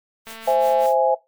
white noise with tremolo, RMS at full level -39 dBFS, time 0.25-0.98 s, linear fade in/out 50 ms, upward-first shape sine, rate 5.3 Hz, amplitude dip 90%
click train, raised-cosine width 0.3 ms, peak -23 dBFS, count 133, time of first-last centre 0.27-0.859 s, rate 224 Hz
sine chord, C augmented, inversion none, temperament equal, 523.3 / 659.3 / 830.6 Hz, C5 / E5 / G#5, 0 / 0 / 0 cents, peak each -19 dBFS, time 0.47-1.15 s, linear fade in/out 10 ms
effects noise-tail reverb RT60 0.2 s tail -19 dB re dry

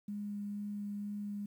sine tone with vibrato, 205 Hz, G#3, 22 cents flat, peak -37 dBFS, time 0.08-1.46 s, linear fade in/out 5 ms, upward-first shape sine, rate 2.1 Hz, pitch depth 8 cents each way, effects 11-bit

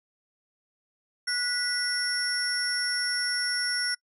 sine tone cluster, 1468 / 1970 / 5480 / 10180 Hz, F#6 / B6 / F8 / D#9, -14 / -5 / -34 / +39 cents, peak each -30 / -34 / -28 / -35 dBFS, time 1.27-3.95 s, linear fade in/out 10 ms, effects noise-tail reverb RT60 0.1 s tail -26 dB re dry + tanh soft clip ceiling -17 dBFS

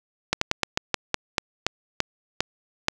slowing click train, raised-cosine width 0.2 ms, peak -3 dBFS, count 12, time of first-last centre 0.33-2.884 s, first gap 84 ms, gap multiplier 1.19, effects none

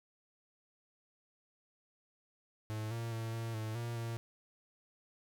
45% pulse tone with pitch steps, 108.5 / 115.8 / 113.2 / 114.5 / 109.5 / 117.7 / 115.7 Hz, A2 / A#2 / A2 / A#2 / A2 / A#2 / A#2, -24 / -11 / +50 / -31 / -8 / +17 / -13 cents, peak -37 dBFS, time 2.7-4.17 s, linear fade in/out 0 ms, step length 210 ms, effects none

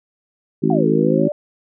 harmonic tone, 53.7 Hz, A1, 41 cents flat, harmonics 3 / 4 / 5 / 6 / 7, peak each -20 / -20 / -20 / -20 / -20 dBFS, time 0.62-1.29 s, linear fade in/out 20 ms
sine exponential two-way sweep, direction down then up, 769 to 426.5 to 598 Hz, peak -20 dBFS, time 0.7-1.32 s, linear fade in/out 2 ms, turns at 0.87 s
effects none

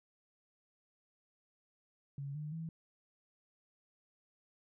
sine tone with pitch steps, 140 / 150.92 / 162.69 Hz, C#3 / D3 / E3, +18 / +48 / -22 cents, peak -39 dBFS, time 2.18-2.69 s, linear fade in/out 2 ms, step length 170 ms, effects none

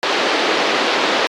pink band-pass noise, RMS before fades -18 dBFS, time 0.03-1.27 s, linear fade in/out 0 ms, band 320 to 4500 Hz, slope 24 dB/octave, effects AAC 48 kbps

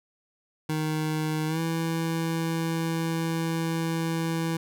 25% pulse tone with pitch glide, 155.56 to 164.15 Hz, D#3 to E3, 0 to -7 cents, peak -22 dBFS, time 0.69-4.57 s, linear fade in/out 5 ms, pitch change +93 cents, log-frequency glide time 1.47-1.6 s, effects none

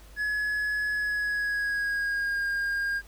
triangle tone with pitch glide, 1694 to 1615.6 Hz, G#6 to G#6, +34 to -48 cents, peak -24 dBFS, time 0.16-3.02 s, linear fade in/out 50 ms, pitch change -82 cents, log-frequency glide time 0.94-2.46 s, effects added 50 Hz sine -48 dBFS peak until 3.07 s + pink hiss -55 dBFS RMS until 3.07 s

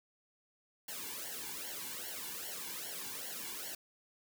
white noise with flanger, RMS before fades -43 dBFS, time 0.88-3.75 s, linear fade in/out 5 ms, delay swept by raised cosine 0.8 to 1.61 ms, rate 2.5 Hz, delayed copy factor -0.95, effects none

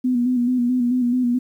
sine tone with vibrato, 246.9 Hz, B3, in tune, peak -16 dBFS, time 0.04-1.39 s, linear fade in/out 10 ms, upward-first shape square, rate 4.6 Hz, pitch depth 40 cents each way, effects 9-bit

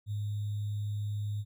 sine tone with sample-and-hold, 103.83 Hz, G#2, in tune, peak -31 dBFS, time 0.06-1.45 s, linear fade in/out 50 ms, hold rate 3675 Hz, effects none

